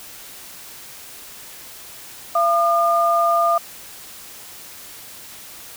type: tone pair together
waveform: sine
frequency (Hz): 680 / 1210.5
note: F5 / D#6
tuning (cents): -46 / -48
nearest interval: minor seventh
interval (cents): 998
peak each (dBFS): -17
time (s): 2.35-3.58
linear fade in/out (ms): 5
effects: white hiss -39 dBFS RMS until 5.76 s